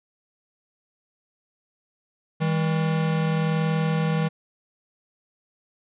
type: tone pair together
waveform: square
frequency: 160.3 / 201.4 Hz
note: E3 / G3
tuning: -48 / +47 cents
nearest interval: major third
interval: 395 cents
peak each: -22 / -30 dBFS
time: 2.4-4.29 s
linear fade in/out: 20 ms
effects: resampled to 8000 Hz